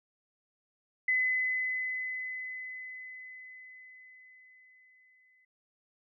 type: tone with exponential decay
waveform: sine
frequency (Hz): 2021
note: B6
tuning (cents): +39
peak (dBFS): -24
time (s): 1.08-5.45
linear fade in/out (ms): 5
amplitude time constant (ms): 950
effects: none